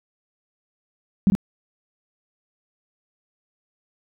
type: tone with echo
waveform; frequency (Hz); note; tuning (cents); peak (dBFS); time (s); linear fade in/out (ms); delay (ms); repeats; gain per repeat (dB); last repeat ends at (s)
sine; 196; G3; 0; -12; 1.27-1.3; 0; 51; 1; -4; 1.351
effects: none